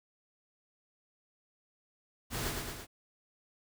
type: noise with echo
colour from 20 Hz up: pink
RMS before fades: -36 dBFS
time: 2.3-2.54 s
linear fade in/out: 50 ms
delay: 110 ms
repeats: 3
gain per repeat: -3 dB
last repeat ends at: 2.87 s
effects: none